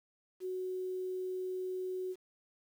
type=tone with quantisation; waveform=sine; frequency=370 Hz; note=F#4; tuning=in tune; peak=-35 dBFS; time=0.4-2.16 s; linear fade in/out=50 ms; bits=10; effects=none